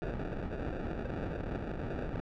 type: noise with sample-and-hold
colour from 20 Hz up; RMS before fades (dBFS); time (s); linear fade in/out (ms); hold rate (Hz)
pink; -37; 0.02-2.2; 0; 1050
effects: low-pass 2000 Hz 12 dB/octave